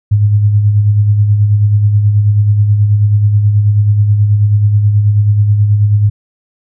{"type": "tone with tremolo", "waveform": "sine", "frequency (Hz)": 103.9, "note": "G#2", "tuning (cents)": 1, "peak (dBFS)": -4, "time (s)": [0.11, 6.1], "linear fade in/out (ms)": 10, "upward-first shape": "sine", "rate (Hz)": 9.3, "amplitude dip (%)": 45, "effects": []}